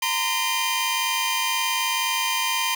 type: tone cluster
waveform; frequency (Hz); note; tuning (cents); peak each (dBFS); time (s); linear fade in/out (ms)
sawtooth; 927 / 1026 / 2409 / 3120; A#5 / C6 / D7 / G7; -10 / -34 / +43 / -9; -24; 0.02-2.75; 5
effects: none